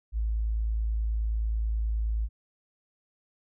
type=tone; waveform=sine; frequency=54.7 Hz; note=A1; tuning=9 cents flat; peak=-25 dBFS; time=0.12-2.29 s; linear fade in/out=50 ms; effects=none